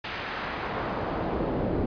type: noise with band-pass filter sweep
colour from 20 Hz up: brown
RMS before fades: -30 dBFS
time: 0.04-1.86 s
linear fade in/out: 5 ms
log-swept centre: 2500 to 340 Hz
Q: 0.86
effects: resampled to 11025 Hz